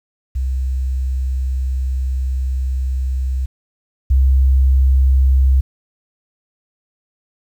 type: tone pair in turn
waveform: sine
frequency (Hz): 65 / 66.14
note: C2 / C2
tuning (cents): -11 / +19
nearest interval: unison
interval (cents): 30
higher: second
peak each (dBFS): -16 / -8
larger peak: second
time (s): 0.35-3.46 / 4.1-5.61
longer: first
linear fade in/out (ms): 10
effects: tanh soft clip ceiling -4 dBFS + 8-bit